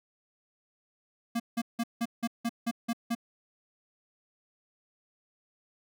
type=tone bursts; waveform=square; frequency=233.1 Hz; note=A#3; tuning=in tune; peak=-28 dBFS; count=9; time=1.35-3.151 s; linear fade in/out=10 ms; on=49 ms; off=170 ms; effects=none